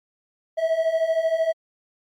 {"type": "beating tone pair", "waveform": "triangle", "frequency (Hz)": [640, 653], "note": ["D#5", "E5"], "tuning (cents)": [49, -17], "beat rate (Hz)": 13, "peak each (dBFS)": [-23, -19], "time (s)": [0.57, 1.53], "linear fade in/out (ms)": 20, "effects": ["Opus 48 kbps"]}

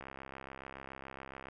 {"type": "click train", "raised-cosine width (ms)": 0.5, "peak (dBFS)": -30, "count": 100, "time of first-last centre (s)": [0.01, 1.485], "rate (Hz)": 67.1, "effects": []}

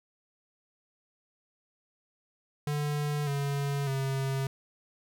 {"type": "tone with pitch steps", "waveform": "square", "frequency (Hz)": [147.3, 141.05, 135.07], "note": ["D3", "C#3", "C#3"], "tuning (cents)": [6, 30, -45], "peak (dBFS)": -29, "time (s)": [2.67, 4.47], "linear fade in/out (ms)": 2, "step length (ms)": 600, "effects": []}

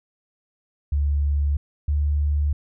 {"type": "tone pair in turn", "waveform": "sine", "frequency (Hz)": [72, 73.3], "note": ["D2", "D2"], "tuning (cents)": [-34, -3], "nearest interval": "unison", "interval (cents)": 31, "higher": "second", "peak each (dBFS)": -18, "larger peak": "neither", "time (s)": [[0.92, 1.57], [1.88, 2.53]], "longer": "neither", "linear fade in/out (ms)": 5, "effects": []}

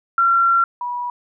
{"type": "tone pair in turn", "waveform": "sine", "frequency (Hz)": [1367, 973.3], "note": ["F6", "B5"], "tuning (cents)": [-37, -26], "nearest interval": "tritone", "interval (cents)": 589, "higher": "first", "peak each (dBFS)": [-12, -22], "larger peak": "first", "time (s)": [[0.18, 0.64], [0.81, 1.1]], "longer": "first", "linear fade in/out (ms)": 2, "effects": []}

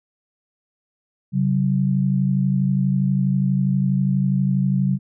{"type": "tone pair together", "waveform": "sine", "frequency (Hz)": [136.7, 189.01], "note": ["C#3", "F#3"], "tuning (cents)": [-24, 37], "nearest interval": "tritone", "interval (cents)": 561, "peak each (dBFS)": [-19, -19], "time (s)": [1.32, 4.99], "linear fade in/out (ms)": 50, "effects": []}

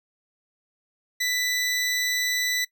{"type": "tone", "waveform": "20% pulse", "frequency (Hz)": 1980, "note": "B6", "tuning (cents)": 4, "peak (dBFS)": -18, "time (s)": [1.2, 2.65], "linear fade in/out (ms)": 10, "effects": ["noise-tail reverb RT60 0.1 s tail -21 dB re dry"]}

